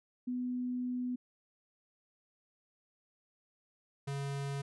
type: tone pair in turn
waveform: sine / square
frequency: 248.8 / 139.63 Hz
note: B3 / C#3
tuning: +13 / +13 cents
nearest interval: minor seventh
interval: 1000 cents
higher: first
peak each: -33 / -36 dBFS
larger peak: first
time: 0.27-1.16 / 4.07-4.62 s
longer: first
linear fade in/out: 10 ms
effects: resampled to 24000 Hz